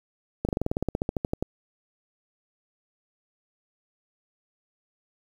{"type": "slowing click train", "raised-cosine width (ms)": 2, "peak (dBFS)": -12, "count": 17, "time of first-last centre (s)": [0.45, 1.426], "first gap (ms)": 38, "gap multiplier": 1.06, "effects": ["8-bit"]}